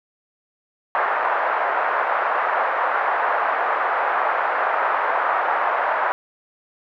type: band-pass noise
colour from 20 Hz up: pink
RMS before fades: -21 dBFS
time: 0.95-6.12 s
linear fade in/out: 0 ms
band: 650 to 1600 Hz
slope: 24 dB/octave
effects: none